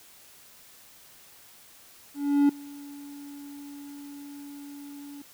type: tone with ADSR envelope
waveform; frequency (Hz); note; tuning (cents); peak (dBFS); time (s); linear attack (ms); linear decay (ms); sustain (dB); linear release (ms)
triangle; 285.4; D4; -49; -14; 2.14-5.22; 350; 5; -24; 3
effects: white hiss -53 dBFS RMS until 5.33 s